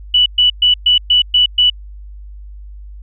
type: tone bursts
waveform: sine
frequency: 2960 Hz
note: F#7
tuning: in tune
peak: -7 dBFS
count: 7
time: 0.14-1.7 s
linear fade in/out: 5 ms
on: 120 ms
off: 120 ms
effects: added 50 Hz sine -30 dBFS peak until 3.02 s